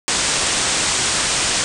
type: low-pass noise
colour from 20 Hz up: white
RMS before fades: -19 dBFS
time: 0.08-1.64 s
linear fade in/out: 0 ms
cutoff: 9100 Hz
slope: 96 dB/octave
effects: none